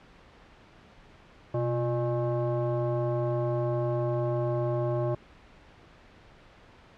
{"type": "tone with frequency modulation", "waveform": "sine", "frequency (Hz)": 126, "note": "B2", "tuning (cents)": 35, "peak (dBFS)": -25, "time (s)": [1.54, 5.15], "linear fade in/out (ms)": 5, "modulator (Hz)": 478, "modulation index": 1.2, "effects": ["pink hiss -54 dBFS RMS until 6.97 s", "low-pass 3000 Hz 12 dB/octave"]}